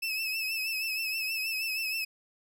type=tone with vibrato; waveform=30% pulse; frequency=2606 Hz; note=E7; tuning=20 cents flat; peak=-27 dBFS; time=0.02-2.05 s; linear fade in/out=10 ms; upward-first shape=triangle; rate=6.3 Hz; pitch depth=64 cents each way; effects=none